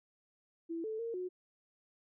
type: tone with pitch steps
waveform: sine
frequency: 332 / 438 / 461.3 / 364.4 Hz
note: E4 / A4 / A#4 / F#4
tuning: +12 / -8 / -18 / -26 cents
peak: -36 dBFS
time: 0.69-1.29 s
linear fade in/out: 20 ms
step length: 150 ms
effects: none